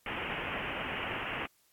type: low-pass noise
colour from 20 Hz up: white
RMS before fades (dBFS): -37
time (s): 0.06-1.46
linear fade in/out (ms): 2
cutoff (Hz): 3000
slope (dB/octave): 96
effects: white hiss -69 dBFS RMS until 1.72 s + AAC 64 kbps